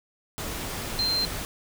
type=tone in noise; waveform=sine; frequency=4149 Hz; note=C8; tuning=15 cents flat; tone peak=-23 dBFS; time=0.99-1.25 s; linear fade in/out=0 ms; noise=pink; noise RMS=-33 dBFS; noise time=0.38-1.45 s; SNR=+7 dB; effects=none